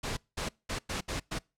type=noise bursts at uneven times; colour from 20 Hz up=pink; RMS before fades=-34 dBFS; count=6; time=0.03-0.17 / 0.37-0.49 / 0.69-0.79 / 0.89-1.01 / 1.08-1.2 / 1.31-1.39 s; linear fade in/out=10 ms; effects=noise-tail reverb RT60 0.3 s tail -26 dB re dry + low-pass 8000 Hz 12 dB/octave